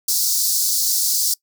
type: high-pass noise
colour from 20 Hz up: pink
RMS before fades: -19 dBFS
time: 0.08-1.34 s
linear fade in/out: 5 ms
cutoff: 4500 Hz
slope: 48 dB/octave
effects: noise-tail reverb RT60 0.1 s tail -23 dB re dry